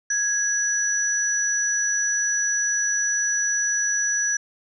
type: tone pair together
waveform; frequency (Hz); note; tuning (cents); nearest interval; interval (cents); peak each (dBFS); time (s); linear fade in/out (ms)
sine; 1661.2 / 5899; G#6 / F#8; 0 / -6; octave + minor seventh; 2194; -24 / -22; 0.1-4.37; 5
effects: none